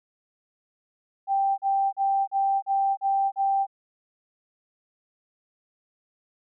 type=tone bursts; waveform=sine; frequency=785 Hz; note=G5; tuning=2 cents sharp; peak=-20 dBFS; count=7; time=1.27-3.668 s; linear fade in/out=50 ms; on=310 ms; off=38 ms; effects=none